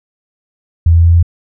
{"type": "tone with pitch steps", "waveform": "sine", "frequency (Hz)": [83.3, 83.93, 84.56, 85.2], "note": ["E2", "E2", "E2", "F2"], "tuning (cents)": [19, 32, 45, -42], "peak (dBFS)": -4, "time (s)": [0.86, 1.228], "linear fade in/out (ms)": 5, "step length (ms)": 92, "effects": []}